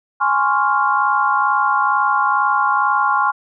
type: chord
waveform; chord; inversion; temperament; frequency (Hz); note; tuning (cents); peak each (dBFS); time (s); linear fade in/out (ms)
sine; Db major seventh; second; equal; 830.6 / 1046.5 / 1108.7 / 1396.9; Ab5 / C6 / Db6 / F6; 0 / 0 / 0 / 0; -19; 0.2-3.32; 20
effects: none